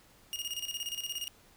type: tone with tremolo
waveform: sawtooth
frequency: 2853 Hz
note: F7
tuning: 36 cents sharp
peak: -30 dBFS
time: 0.33-1.28 s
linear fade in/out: 0 ms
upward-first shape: square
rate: 17 Hz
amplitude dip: 70%
effects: pink hiss -61 dBFS RMS until 1.56 s